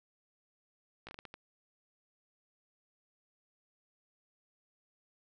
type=slowing click train; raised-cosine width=0.3 ms; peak=-30 dBFS; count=7; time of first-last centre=1.07-1.341 s; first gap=17 ms; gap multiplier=1.39; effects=none